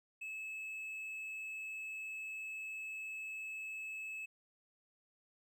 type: tone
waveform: triangle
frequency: 2597 Hz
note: E7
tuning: 26 cents flat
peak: -40 dBFS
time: 0.21-4.26 s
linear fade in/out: 10 ms
effects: none